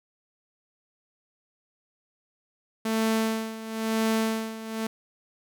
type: tone with tremolo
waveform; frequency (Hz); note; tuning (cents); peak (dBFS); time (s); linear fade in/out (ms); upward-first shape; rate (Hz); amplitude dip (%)
sawtooth; 222.1; A3; +16; -18; 2.85-4.87; 5; sine; 1; 80
effects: none